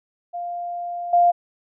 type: tone with level steps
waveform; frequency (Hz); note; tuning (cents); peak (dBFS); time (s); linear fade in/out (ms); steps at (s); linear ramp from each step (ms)
sine; 699; F5; +1; -26 / -12; 0.33-1.32; 20; 1.13; 5
effects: none